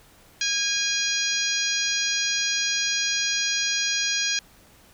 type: harmonic tone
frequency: 820 Hz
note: G#5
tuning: 22 cents flat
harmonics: 2 / 3 / 4 / 5 / 6 / 7 / 8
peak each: -30 / -30 / -30 / -30 / -30 / -30 / -30 dBFS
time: 0.41-4.39 s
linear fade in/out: 2 ms
effects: pink hiss -54 dBFS RMS until 4.93 s